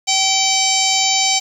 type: harmonic tone with a mistuned harmonic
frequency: 770 Hz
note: G5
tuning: 31 cents flat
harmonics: 1 / 3 / 4 / 5 / 6 / 7 / 8 / 9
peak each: -21 / -22 / -22 / -23 / -22 / -23 / -22 / -20 dBFS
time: 0.07-1.4 s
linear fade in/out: 20 ms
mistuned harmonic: 9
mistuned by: +66 cents
effects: 7-bit